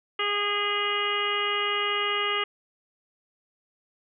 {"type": "harmonic tone with a mistuned harmonic", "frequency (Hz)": 410.4, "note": "G#4", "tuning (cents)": -21, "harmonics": [1, 2, 3, 4, 5, 6, 7, 8], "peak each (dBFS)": [-32, -39, -29, -37, -31, -37, -29, -38], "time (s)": [0.19, 2.44], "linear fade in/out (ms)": 5, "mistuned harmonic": 8, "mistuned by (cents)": -26, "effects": []}